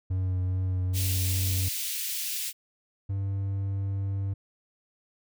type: tone with vibrato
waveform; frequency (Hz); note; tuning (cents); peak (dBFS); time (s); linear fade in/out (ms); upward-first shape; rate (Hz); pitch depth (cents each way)
triangle; 92.5; F#2; 0; -23; 0.1-1.69; 10; triangle; 2.4; 20
type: high-pass noise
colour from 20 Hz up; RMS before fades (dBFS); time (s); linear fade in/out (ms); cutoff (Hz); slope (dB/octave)
white; -32; 0.93-2.53; 50; 2300; 24
type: tone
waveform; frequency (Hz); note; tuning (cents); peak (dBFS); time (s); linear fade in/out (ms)
triangle; 98; G2; 0; -25; 3.09-4.34; 10
effects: none